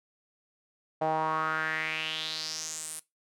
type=tone with band-pass filter sweep; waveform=sawtooth; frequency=157.6 Hz; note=D#3; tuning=23 cents sharp; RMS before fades=-32 dBFS; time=1.01-3 s; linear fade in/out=10 ms; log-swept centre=700 to 10000 Hz; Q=4.5; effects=noise-tail reverb RT60 0.2 s tail -20 dB re dry